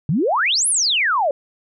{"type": "exponential two-way sweep", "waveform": "sine", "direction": "up then down", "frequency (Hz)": [132.3, 11150, 534], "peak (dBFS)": -15, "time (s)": [0.09, 1.31], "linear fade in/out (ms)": 2, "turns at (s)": 0.68, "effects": []}